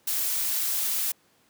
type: noise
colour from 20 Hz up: blue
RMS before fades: -27 dBFS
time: 0.07-1.12 s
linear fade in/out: 5 ms
effects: pink hiss -63 dBFS RMS until 1.49 s + high-pass 150 Hz 12 dB/octave